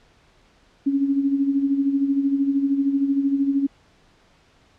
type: tone with tremolo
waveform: sine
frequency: 277.2 Hz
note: C#4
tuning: in tune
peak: -15 dBFS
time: 0.86-3.67 s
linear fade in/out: 10 ms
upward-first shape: sine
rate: 13 Hz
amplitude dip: 60%
effects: pink hiss -57 dBFS RMS until 4.78 s + low-pass 5000 Hz 12 dB/octave